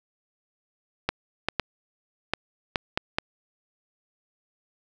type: clicks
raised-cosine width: 0.3 ms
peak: -7 dBFS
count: 7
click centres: 1.09 / 1.486 / 1.597 / 2.336 / 2.758 / 2.975 / 3.185 s
effects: none